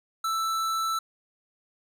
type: tone with hard clipping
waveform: sine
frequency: 1323 Hz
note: E6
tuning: 6 cents sharp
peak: -27 dBFS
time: 0.24-0.99 s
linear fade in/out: 5 ms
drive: 17 dB
effects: none